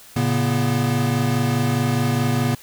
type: tone cluster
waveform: square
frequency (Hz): 114.5 / 139.3 / 242.3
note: A#2 / C#3 / B3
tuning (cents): -31 / +9 / -33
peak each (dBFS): -23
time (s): 0.16-2.55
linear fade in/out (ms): 5
effects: white hiss -45 dBFS RMS until 2.62 s